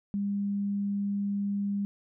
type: tone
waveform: sine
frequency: 201.2 Hz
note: G3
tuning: 45 cents sharp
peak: -27 dBFS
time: 0.14-1.85 s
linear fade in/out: 0 ms
effects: none